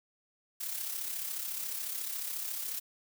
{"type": "noise with amplitude modulation", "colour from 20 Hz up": "blue", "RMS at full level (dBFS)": -35, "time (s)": [0.6, 2.8], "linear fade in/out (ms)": 10, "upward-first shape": "sine", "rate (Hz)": 34.1, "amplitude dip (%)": 50, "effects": []}